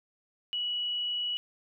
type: tone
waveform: sine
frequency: 2933 Hz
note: F#7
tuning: 16 cents flat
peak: -29 dBFS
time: 0.53-1.37 s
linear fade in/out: 0 ms
effects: none